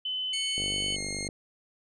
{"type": "tone", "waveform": "sine", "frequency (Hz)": 3030, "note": "F#7", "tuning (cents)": 40, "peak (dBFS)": -29, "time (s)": [0.05, 0.96], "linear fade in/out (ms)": 5}
{"type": "tone with pitch glide", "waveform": "10% pulse", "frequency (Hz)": [2209, 2133], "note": ["C#7", "C7"], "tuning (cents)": [-7, 33], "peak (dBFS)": -23, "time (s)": [0.33, 1.28], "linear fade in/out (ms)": 5, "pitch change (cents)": -60, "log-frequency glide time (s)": [0.93, 0.99]}
{"type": "click train", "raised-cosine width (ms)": 2, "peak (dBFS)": -25, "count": 36, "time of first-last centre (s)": [0.58, 1.289], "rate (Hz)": 49.4}
{"effects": ["resampled to 22050 Hz"]}